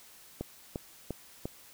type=click train; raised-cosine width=2 ms; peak=-21 dBFS; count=4; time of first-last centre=0.41-1.455 s; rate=2.87 Hz; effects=white hiss -55 dBFS RMS until 1.73 s